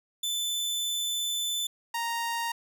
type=tone pair in turn; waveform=sawtooth; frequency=3517 / 931.5 Hz; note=A7 / A#5; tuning=-1 / -2 cents; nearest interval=octave + major seventh; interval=2301 cents; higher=first; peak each=-25 dBFS; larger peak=neither; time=0.23-1.67 / 1.94-2.52 s; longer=first; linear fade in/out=5 ms; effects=none